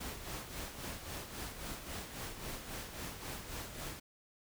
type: noise with tremolo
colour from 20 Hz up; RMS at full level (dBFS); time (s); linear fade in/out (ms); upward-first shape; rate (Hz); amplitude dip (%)
pink; -42; 0-4; 10; sine; 3.7; 55
effects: none